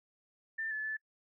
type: tone with pitch steps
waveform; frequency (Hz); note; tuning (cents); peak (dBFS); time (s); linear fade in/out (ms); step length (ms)
sine; 1787 / 1729 / 1742; A6 / A6 / A6; +26 / -31 / -18; -34; 0.58-0.97; 10; 130
effects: noise-tail reverb RT60 0.1 s tail -25 dB re dry